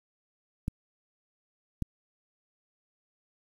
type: clicks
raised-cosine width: 5 ms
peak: -17 dBFS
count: 2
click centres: 0.681 / 1.823 s
effects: 8-bit